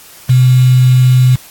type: tone with quantisation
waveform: sine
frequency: 127.3 Hz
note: C3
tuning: 47 cents flat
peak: -4 dBFS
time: 0.29-1.36 s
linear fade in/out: 10 ms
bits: 4
effects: white hiss -37 dBFS RMS until 1.5 s + AAC 64 kbps